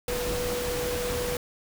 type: tone in noise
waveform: sine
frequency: 490.1 Hz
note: B4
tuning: 13 cents flat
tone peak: -29 dBFS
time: 0.08-1.37 s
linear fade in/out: 2 ms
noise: pink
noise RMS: -32 dBFS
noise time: 0.08-1.37 s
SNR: 0 dB
effects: none